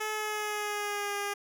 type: tone with pitch glide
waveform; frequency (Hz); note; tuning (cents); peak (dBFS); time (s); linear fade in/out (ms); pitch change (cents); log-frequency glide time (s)
10% pulse; 430 to 405.9; A4 to G#4; -40 to -40; -23; 0-1.34; 10; -100; 0.11-1.15
effects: none